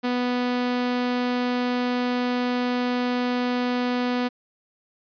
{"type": "tone", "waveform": "sawtooth", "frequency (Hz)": 246.9, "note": "B3", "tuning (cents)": 0, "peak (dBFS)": -18, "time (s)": [0.03, 4.29], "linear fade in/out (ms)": 20, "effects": ["resampled to 11025 Hz"]}